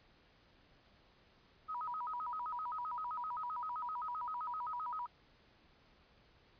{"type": "tone with vibrato", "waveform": "sine", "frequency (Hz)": 1108.7, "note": "C#6", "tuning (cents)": 0, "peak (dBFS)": -38, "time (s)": [1.68, 5.07], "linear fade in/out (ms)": 20, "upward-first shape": "square", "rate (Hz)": 7.7, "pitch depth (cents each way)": 230, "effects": ["pink hiss -67 dBFS RMS until 6.59 s", "resampled to 11025 Hz"]}